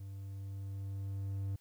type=tone with level ramp; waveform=triangle; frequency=98 Hz; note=G2; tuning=in tune; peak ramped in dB=-41 to -32 dBFS; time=0-1.56 s; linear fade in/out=5 ms; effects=white hiss -71 dBFS RMS until 1.6 s